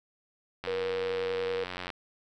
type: click train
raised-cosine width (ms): 0.3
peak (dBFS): -20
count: 115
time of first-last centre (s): 0.64-1.902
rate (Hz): 90.3
type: tone with vibrato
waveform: sine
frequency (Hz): 476.2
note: A#4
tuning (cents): +37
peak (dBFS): -29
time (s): 0.67-1.64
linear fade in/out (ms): 5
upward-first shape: sine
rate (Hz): 11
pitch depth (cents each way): 9
effects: none